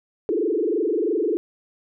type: tone with frequency modulation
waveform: sine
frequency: 385 Hz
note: G4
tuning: 31 cents flat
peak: -19 dBFS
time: 0.29-1.37 s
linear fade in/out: 0 ms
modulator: 23 Hz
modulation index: 3.1
effects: none